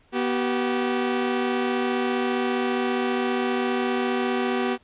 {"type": "tone pair together", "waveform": "sawtooth", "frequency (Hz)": [244.3, 383.9], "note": ["B3", "G4"], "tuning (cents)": [-19, -36], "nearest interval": "minor sixth", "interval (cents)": 783, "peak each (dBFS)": -21, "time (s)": [0.12, 4.78], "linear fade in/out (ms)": 50, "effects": ["pink hiss -60 dBFS RMS until 4.83 s", "resampled to 8000 Hz"]}